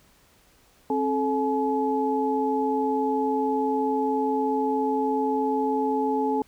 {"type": "tone cluster", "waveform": "sine", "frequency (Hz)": [267.7, 433.9, 851], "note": ["C4", "A4", "G#5"], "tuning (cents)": [40, -24, 42], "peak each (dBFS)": -26, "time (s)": [0.9, 6.42], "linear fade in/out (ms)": 2, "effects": ["pink hiss -59 dBFS RMS until 6.47 s"]}